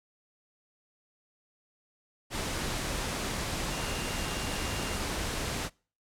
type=tone in noise; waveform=sine; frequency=2794 Hz; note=F7; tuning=in tune; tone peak=-44 dBFS; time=3.69-5.01 s; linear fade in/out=50 ms; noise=pink; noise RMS=-33 dBFS; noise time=2.3-5.7 s; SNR=-14 dB; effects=noise-tail reverb RT60 0.4 s tail -26 dB re dry + low-pass 10000 Hz 12 dB/octave